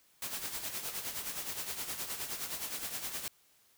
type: noise with tremolo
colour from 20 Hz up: white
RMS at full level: -37 dBFS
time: 0.22-3.28 s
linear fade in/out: 2 ms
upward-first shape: sine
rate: 9.6 Hz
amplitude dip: 60%
effects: white hiss -67 dBFS RMS until 3.77 s